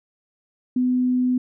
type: tone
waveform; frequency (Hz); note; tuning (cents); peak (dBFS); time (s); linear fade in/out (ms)
sine; 251.3; B3; +30; -17; 0.76-1.38; 5
effects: none